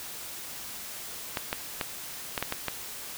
clicks, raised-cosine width 0.3 ms, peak -12 dBFS, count 7, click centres 1.372 / 1.529 / 1.812 / 2.378 / 2.426 / 2.524 / 2.683 s, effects white hiss -40 dBFS RMS until 3.17 s

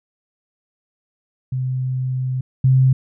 sine tone pair in turn, 129 / 130.88 Hz, C3 / C3, -24 / +1 cents, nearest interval unison, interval 25 cents, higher second, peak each -19 / -10 dBFS, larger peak second, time 1.52-2.41 / 2.64-2.93 s, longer first, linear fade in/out 5 ms, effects none

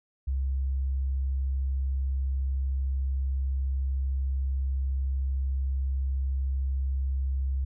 sine tone, 66.8 Hz, C2, 36 cents sharp, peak -25 dBFS, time 0.27-7.65 s, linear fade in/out 10 ms, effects none

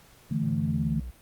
sine chord, D suspended second, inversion none, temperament equal, 146.83 / 164.81 / 220 Hz, D3 / E3 / A3, 0 / 0 / 0 cents, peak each -29 dBFS, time 0.31-1 s, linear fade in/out 5 ms
triangle exponential sweep, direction down, 119.9 to 58.27 Hz, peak -32 dBFS, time 0.42-1.11 s, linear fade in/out 10 ms
effects pink hiss -56 dBFS RMS until 1.21 s + Opus 48 kbps

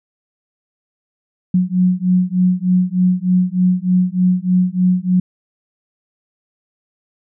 sine beating tone pair, 180.6 / 183.9 Hz, F#3 / F#3, -42 / -10 cents, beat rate 3.3 Hz, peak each -15 dBFS, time 1.54-5.2 s, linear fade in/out 5 ms, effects none

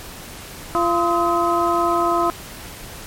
harmonic tone with a mistuned harmonic, 343.2 Hz, F4, 30 cents flat, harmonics 1 / 2 / 3 / 4, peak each -21 / -21 / -21 / -21 dBFS, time 0.75-2.3 s, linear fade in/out 0 ms, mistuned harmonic 4, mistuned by -130 cents, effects pink hiss -36 dBFS RMS until 3.06 s + MP3 64 kbps

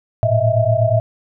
sine tone cluster, 108.3 / 116.6 / 632 / 664 Hz, A2 / A#2 / D#5 / E5, -27 / +1 / +27 / +12 cents, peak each -18 dBFS, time 0.23-1 s, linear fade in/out 0 ms, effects none

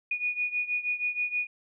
sine beating tone pair, 2458 / 2464.3 Hz, D#7 / D#7, -22 / -17 cents, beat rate 6.3 Hz, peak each -29 / -32 dBFS, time 0.11-1.47 s, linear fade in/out 5 ms, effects none

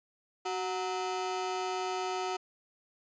30% pulse ring-modulated tone, 554.4 Hz, C#5, in tune, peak -26 dBFS, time 0.45-2.37 s, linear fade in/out 10 ms, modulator 181 Hz, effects resampled to 16000 Hz

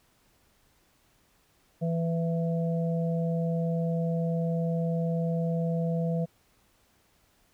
harmonic tone, 166.3 Hz, E3, 16 cents sharp, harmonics 1 / 3 / 4, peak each -26 / -34 / -36 dBFS, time 1.81-6.26 s, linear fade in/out 20 ms, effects pink hiss -66 dBFS RMS until 7.53 s

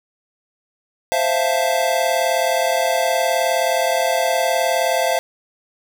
square chord, F major seventh, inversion second, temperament equal, 523.3 / 659.3 / 698.5 / 880 Hz, C5 / E5 / F5 / A5, 0 / 0 / 0 / 0 cents, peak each -23 / -21 / -22 / -26 dBFS, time 1.12-5.19 s, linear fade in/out 0 ms, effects none

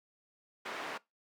white band-pass noise, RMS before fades -41 dBFS, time 0.65-0.98 s, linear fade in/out 10 ms, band 320 to 1800 Hz, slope 12 dB/octave, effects noise-tail reverb RT60 0.2 s tail -22 dB re dry

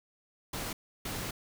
pink noise bursts at uneven times, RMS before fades -37 dBFS, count 2, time 0.53-0.73 / 1.05-1.31 s, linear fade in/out 5 ms, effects none

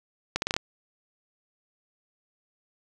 accelerating click train, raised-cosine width 0.2 ms, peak -8 dBFS, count 6, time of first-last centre 0.36-0.565 s, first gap 61 ms, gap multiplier 0.8, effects none

